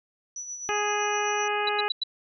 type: tone with tremolo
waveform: sine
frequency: 5920 Hz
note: F#8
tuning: in tune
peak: -32 dBFS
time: 0.36-1.48 s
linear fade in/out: 2 ms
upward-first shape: sine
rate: 7.8 Hz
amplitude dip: 50%
type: harmonic tone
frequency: 415.3 Hz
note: G#4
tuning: in tune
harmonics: 1 / 2 / 3 / 4 / 5 / 6 / 7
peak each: -30 / -29 / -32 / -33 / -37 / -33 / -37 dBFS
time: 0.69-1.88 s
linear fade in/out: 0 ms
type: tone bursts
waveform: sine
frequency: 3947 Hz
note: B7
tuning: 2 cents flat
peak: -23 dBFS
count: 4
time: 1.67-2.036 s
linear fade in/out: 5 ms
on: 21 ms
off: 94 ms
effects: none